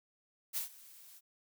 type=noise with ADSR envelope; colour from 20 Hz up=blue; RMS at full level=-35 dBFS; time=0.53-1.21 s; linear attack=36 ms; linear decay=120 ms; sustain=-21 dB; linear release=37 ms; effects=none